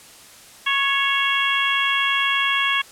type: harmonic tone with a mistuned harmonic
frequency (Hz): 551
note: C#5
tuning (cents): -11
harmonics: 2 / 3 / 4 / 5 / 6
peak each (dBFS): -24 / -24 / -24 / -24 / -24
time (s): 0.66-2.82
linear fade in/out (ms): 10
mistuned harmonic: 3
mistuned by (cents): +22
effects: white hiss -45 dBFS RMS until 2.91 s + low-pass 11000 Hz 12 dB/octave